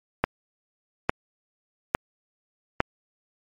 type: click train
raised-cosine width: 0.5 ms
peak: -4 dBFS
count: 4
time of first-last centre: 0.24-2.804 s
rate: 1.17 Hz
effects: MP3 64 kbps